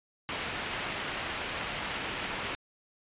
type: low-pass noise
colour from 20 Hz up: white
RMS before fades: -36 dBFS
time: 0.29-2.55 s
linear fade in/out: 0 ms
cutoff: 3200 Hz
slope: 24 dB/octave
effects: resampled to 8000 Hz